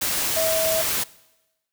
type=tone in noise; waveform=sine; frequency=645 Hz; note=E5; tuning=38 cents flat; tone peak=-21 dBFS; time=0.36-0.82 s; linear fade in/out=10 ms; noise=white; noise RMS=-24 dBFS; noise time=0.01-1.04 s; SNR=0 dB; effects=noise-tail reverb RT60 1.0 s tail -21 dB re dry